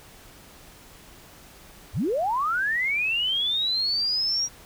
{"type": "linear sweep", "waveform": "sine", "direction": "up", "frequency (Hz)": [43.65, 5740], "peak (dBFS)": -22, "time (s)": [1.93, 4.49], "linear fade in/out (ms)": 50, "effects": ["pink hiss -49 dBFS RMS until 4.65 s"]}